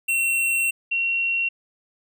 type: tone pair in turn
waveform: square / sine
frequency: 2722 / 2736 Hz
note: F7 / F7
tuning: -45 / -36 cents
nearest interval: unison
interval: 9 cents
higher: second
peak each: -20 dBFS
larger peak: neither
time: 0.08-0.71 / 0.91-1.49 s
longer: first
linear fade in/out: 10 ms
effects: none